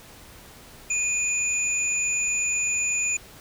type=tone pair together; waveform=sine; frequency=2472 / 6992 Hz; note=D#7 / A8; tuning=-12 / -12 cents; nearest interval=octave + tritone; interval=1800 cents; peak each=-25 dBFS; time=0.9-3.17 s; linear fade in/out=5 ms; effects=pink hiss -47 dBFS RMS until 3.4 s